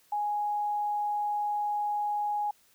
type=tone; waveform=sine; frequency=830.6 Hz; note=G#5; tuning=in tune; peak=-27 dBFS; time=0.12-2.51 s; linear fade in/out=5 ms; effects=white hiss -64 dBFS RMS until 2.74 s